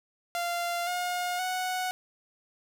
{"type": "tone with pitch steps", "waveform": "sawtooth", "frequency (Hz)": [693, 715.4, 738.5], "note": ["F5", "F5", "F#5"], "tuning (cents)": [-14, 41, -3], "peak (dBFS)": -25, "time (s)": [0.35, 1.91], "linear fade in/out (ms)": 0, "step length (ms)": 520, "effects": []}